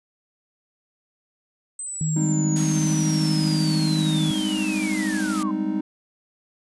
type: linear sweep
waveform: sine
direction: down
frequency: 8210 to 1011 Hz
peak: -29 dBFS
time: 1.79-5.51 s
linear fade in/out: 2 ms
type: tone with pitch glide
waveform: sine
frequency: 155.56 to 158.1 Hz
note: D#3 to D#3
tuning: 0 to +28 cents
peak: -21 dBFS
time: 2.01-4.31 s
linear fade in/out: 2 ms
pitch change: +28 cents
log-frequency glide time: 2.31-3.96 s
type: chord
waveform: triangle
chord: Ab major seventh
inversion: third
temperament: just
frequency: 194.67 / 207.7 / 259.6 / 311.5 Hz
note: G3 / Ab3 / C4 / Eb4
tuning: -12 / 0 / -13 / +2 cents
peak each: -27 / -27 / -29 / -23 dBFS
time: 2.16-5.81 s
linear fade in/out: 5 ms
type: noise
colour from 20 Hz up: white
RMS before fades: -33 dBFS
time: 2.56-5.43 s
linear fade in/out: 2 ms
effects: resampled to 24000 Hz

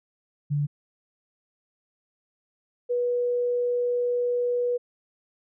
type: tone pair in turn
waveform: sine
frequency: 145.5 / 487.3 Hz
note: D3 / B4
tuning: -16 / -23 cents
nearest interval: octave + major sixth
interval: 2093 cents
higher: second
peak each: -22 dBFS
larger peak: neither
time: 0.5-0.67 / 2.89-4.78 s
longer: second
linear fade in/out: 20 ms
effects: none

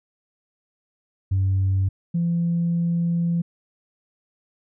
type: tone pair in turn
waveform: sine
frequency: 95.8 / 170.15 Hz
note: G2 / F3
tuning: -39 / -45 cents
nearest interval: minor seventh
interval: 994 cents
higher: second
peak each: -16 / -18 dBFS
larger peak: first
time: 1.31-1.89 / 2.14-3.42 s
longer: second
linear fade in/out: 10 ms
effects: tanh soft clip ceiling -15 dBFS

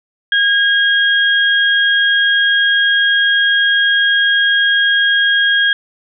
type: tone pair together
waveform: sine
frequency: 1632 / 3264 Hz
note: G#6 / G#7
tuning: -31 / -31 cents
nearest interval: octave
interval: 1200 cents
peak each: -11 / -15 dBFS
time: 0.32-5.73 s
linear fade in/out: 2 ms
effects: none

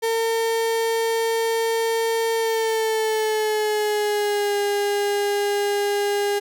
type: tone with pitch glide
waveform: 35% pulse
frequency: 454.3 to 407.1 Hz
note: A#4 to G#4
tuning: -45 to -35 cents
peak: -18 dBFS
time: 0.02-6.4 s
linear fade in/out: 20 ms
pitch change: -190 cents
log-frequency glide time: 2.33-4.56 s
effects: none

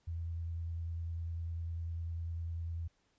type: tone with vibrato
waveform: sine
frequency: 83.5 Hz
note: E2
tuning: 23 cents sharp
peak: -36 dBFS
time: 0.07-2.88 s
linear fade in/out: 10 ms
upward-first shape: square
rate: 10 Hz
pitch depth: 12 cents each way
effects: pink hiss -75 dBFS RMS until 3.18 s + resampled to 16000 Hz

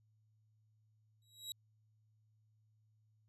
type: tone with exponential growth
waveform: sawtooth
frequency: 3859 Hz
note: B7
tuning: 41 cents flat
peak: -36 dBFS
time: 1.22-1.52 s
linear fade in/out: 1 ms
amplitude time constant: 65 ms
effects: added 108 Hz sine -70 dBFS peak until 3.28 s + resampled to 32000 Hz

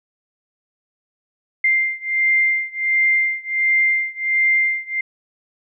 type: beating tone pair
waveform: sine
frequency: 2096 / 2097.4 Hz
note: C7 / C7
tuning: +2 / +4 cents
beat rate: 1.4 Hz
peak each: -18 / -19 dBFS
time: 1.64-5.01 s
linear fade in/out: 5 ms
effects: none

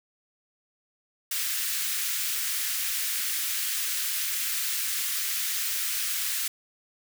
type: high-pass noise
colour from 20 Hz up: white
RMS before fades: -29 dBFS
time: 1.31-6.48 s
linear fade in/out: 5 ms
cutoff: 1500 Hz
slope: 24 dB/octave
effects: none

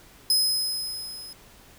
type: tone with level ramp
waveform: sawtooth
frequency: 5080 Hz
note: D#8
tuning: 35 cents sharp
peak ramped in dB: -15 to -37 dBFS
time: 0.3-1.33 s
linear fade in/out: 2 ms
effects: pink hiss -52 dBFS RMS until 1.78 s

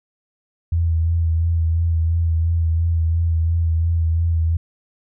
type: tone with vibrato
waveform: sine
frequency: 82.7 Hz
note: E2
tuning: 6 cents sharp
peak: -15 dBFS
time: 0.72-4.57 s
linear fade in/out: 5 ms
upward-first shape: sine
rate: 2.9 Hz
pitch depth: 31 cents each way
effects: none

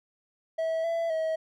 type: tone with pitch steps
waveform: triangle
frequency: 649 / 667 / 640 Hz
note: E5 / E5 / D#5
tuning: -27 / +20 / +49 cents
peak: -24 dBFS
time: 0.58-1.36 s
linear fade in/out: 10 ms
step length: 260 ms
effects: none

